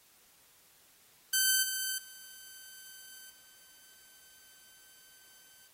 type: tone with level steps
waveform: 5% pulse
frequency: 1539 Hz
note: G6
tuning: 32 cents flat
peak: -15 / -23 / -39 / -48 dBFS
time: 1.33-5.68 s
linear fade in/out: 5 ms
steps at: 1.63 / 1.98 / 3.3 s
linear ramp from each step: 2 ms
effects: white hiss -63 dBFS RMS until 5.73 s + AAC 48 kbps